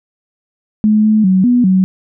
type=tone with pitch steps; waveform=sine; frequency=213.7 / 215.7 / 187.6 / 244.9 / 187.6 Hz; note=G#3 / A3 / F#3 / B3 / F#3; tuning=+50 / -34 / +24 / -14 / +24 cents; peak=-7 dBFS; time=0.84-1.84 s; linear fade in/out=0 ms; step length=200 ms; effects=none